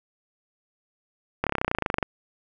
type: slowing click train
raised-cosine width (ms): 0.5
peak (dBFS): -8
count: 18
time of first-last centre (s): 1.44-2.028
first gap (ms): 27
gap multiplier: 1.03
effects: none